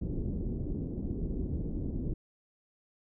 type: low-pass noise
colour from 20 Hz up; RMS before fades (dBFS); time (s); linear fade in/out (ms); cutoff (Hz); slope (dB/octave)
pink; -34; 0.01-2.14; 10; 360; 24
effects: none